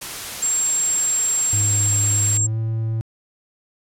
white noise, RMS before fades -30 dBFS, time 0.01-2.38 s, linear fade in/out 10 ms
sine tone, 7510 Hz, A#8, 12 cents sharp, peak -17 dBFS, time 0.42-2.47 s, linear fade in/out 10 ms
triangle tone with pitch glide, 103.83 to 111.93 Hz, G#2 to A2, 0 to +30 cents, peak -18 dBFS, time 1.53-3.01 s, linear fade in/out 0 ms, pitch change +130 cents, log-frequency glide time 2.26-2.58 s
effects low-pass 12000 Hz 12 dB/octave

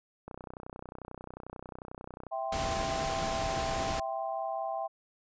click train, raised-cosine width 1 ms, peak -28 dBFS, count 63, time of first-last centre 0.28-2.267 s, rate 31.2 Hz
sine chord, C major, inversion first, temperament equal, 659.3 / 784 / 1046.5 Hz, E5 / G5 / C6, 0 / 0 / 0 cents, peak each -35 / -35 / -41 dBFS, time 2.31-4.88 s, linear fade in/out 20 ms
pink noise, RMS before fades -35 dBFS, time 2.52-4 s, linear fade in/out 5 ms
effects resampled to 16000 Hz

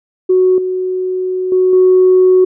sine tone with level steps, 370 Hz, F#4, in tune, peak -6 / -14 / -7 / -4 dBFS, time 0.29-2.45 s, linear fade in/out 10 ms, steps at 0.58 / 1.52 / 1.73 s, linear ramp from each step 2 ms, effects tanh soft clip ceiling -1 dBFS

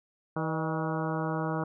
harmonic tone with a mistuned harmonic, 160 Hz, D#3, 49 cents sharp, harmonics 1 / 2 / 3 / 4 / 5 / 6 / 7 / 8 / 9, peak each -32 / -35 / -37 / -38 / -39 / -40 / -40 / -41 / -42 dBFS, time 0.36-1.64 s, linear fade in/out 5 ms, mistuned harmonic 4, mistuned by -53 cents, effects none

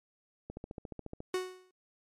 click train, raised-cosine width 2 ms, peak -28 dBFS, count 11, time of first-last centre 0.5-1.204 s, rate 14.2 Hz
45% pulse tone with exponential decay, 369.1 Hz, F#4, 4 cents flat, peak -28 dBFS, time 1.34-1.71 s, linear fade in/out 2 ms, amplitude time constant 80 ms
effects low-pass 11000 Hz 12 dB/octave + MP3 64 kbps

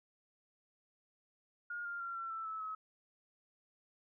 sine tone with pitch steps, 1424 / 1399.5 / 1375.5 / 1351.9 / 1328.6 / 1305.8 / 1283.4 Hz, F6 / F6 / F6 / E6 / E6 / E6 / E6, +33 / +3 / -27 / +43 / +13 / -17 / -47 cents, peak -39 dBFS, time 1.7-2.75 s, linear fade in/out 5 ms, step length 150 ms, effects none

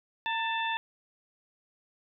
harmonic tone with a mistuned harmonic, 885 Hz, A5, 10 cents sharp, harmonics 1 / 2 / 3 / 4, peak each -31 / -34 / -36 / -37 dBFS, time 0.26-0.77 s, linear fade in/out 0 ms, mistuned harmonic 1, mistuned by +55 cents, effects none

